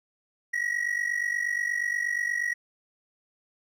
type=ring-modulated tone; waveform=triangle; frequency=1913 Hz; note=A#6; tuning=44 cents sharp; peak=-21 dBFS; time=0.53-2.54 s; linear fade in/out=10 ms; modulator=24.2 Hz; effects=none